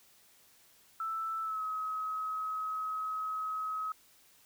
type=tone with pitch glide; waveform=sine; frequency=1321 to 1275.3 Hz; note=E6 to D#6; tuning=+3 to +42 cents; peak=-33 dBFS; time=1-3.92 s; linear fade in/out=2 ms; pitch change=-61 cents; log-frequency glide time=1.42-1.63 s; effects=white hiss -63 dBFS RMS until 4.45 s